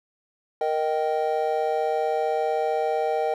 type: chord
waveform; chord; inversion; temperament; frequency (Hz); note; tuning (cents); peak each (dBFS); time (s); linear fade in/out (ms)
triangle; Eb major; second; just; 466.7 / 622.3 / 777.8; Bb4 / Eb5 / G5; +2 / 0 / -14; -24 / -25 / -24; 0.61-3.34; 2
effects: none